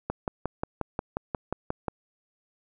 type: click train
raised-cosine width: 1 ms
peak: -14 dBFS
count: 11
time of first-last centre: 0.1-1.883 s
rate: 5.61 Hz
effects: none